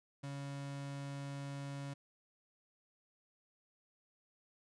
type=tone; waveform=35% pulse; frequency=140 Hz; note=C#3; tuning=18 cents sharp; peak=-40 dBFS; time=0.23-1.94 s; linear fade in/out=10 ms; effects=resampled to 22050 Hz